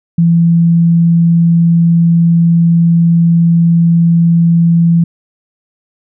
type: tone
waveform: sine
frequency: 168.3 Hz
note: E3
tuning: 36 cents sharp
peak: -5 dBFS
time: 0.18-5.04 s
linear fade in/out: 5 ms
effects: none